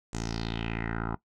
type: tone with low-pass filter sweep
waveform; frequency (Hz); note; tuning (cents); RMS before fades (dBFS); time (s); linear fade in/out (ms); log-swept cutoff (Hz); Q
10% pulse; 56.3; A1; +40; -33; 0.13-1.15; 5; 7500 to 1100; 4
effects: noise-tail reverb RT60 0.1 s tail -17 dB re dry